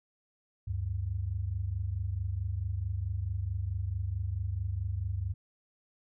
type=tone pair together; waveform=sine; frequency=73.42 / 98 Hz; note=D2 / G2; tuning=0 / 0 cents; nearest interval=perfect fourth; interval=500 cents; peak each=-35 / -32 dBFS; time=0.67-5.34 s; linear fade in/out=10 ms; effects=none